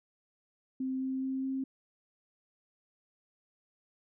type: tone with pitch steps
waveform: sine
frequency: 261.6 / 263.1 / 264.6 / 266.2 Hz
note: C4 / C4 / C4 / C4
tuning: 0 / +10 / +20 / +30 cents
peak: -31 dBFS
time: 0.8-1.64 s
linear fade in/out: 5 ms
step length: 210 ms
effects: none